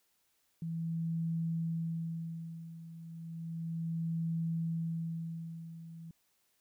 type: tone with tremolo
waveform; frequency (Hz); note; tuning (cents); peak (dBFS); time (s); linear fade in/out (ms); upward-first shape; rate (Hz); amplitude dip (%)
sine; 164.81; E3; 0; -31; 0.62-6.11; 2; sine; 0.33; 80
effects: white hiss -75 dBFS RMS until 6.6 s